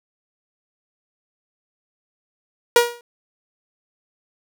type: tone with exponential decay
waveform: sawtooth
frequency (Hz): 477.2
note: A#4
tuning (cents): +41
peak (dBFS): -4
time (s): 2.76-3.01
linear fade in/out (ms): 2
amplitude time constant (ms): 54
effects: none